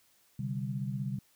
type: chord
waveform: sine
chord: C suspended second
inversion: none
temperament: equal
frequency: 130.81 / 146.83 / 196 Hz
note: C3 / D3 / G3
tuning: 0 / 0 / 0 cents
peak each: -35 / -38 / -37 dBFS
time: 0.39-1.19 s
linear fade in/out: 5 ms
effects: white hiss -67 dBFS RMS until 1.35 s